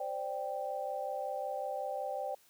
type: chord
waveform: sine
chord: C suspended second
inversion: none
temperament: just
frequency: 523.3 / 588.7 / 784.9 Hz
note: C5 / D5 / G5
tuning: 0 / +4 / +2 cents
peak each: -40 / -39 / -38 dBFS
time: 0-2.35 s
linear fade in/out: 5 ms
effects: white hiss -65 dBFS RMS until 2.49 s + high-pass 80 Hz 12 dB/octave